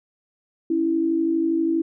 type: tone pair together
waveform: sine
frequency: 277.2 / 329.6 Hz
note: C#4 / E4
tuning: 0 / 0 cents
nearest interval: minor third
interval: 300 cents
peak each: -26 / -19 dBFS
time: 0.7-1.82 s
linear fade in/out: 5 ms
effects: none